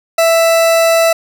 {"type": "tone", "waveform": "40% pulse", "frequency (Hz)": 661, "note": "E5", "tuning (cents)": 5, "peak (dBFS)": -7, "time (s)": [0.18, 1.13], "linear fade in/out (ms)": 5, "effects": []}